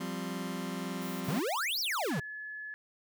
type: chord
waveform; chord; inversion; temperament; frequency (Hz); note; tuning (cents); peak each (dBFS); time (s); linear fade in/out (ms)
sawtooth; F suspended second; none; just; 174.61 / 196.44 / 261.9; F3 / G3 / C4; 0 / +4 / +2; -35; 0-1.4; 10
type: noise bursts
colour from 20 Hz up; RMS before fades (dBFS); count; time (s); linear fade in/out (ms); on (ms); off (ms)
violet; -48; 5; 1.01-2.11; 10; 200; 25
type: exponential two-way sweep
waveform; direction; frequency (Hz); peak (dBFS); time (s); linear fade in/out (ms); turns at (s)
square; up then down; 123.47 to 5770 to 123.47; -31; 1.28-2.2; 5; 1.8
type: tone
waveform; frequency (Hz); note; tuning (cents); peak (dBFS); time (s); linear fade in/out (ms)
sine; 1712; A6; -48; -39; 2.11-2.74; 0
effects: none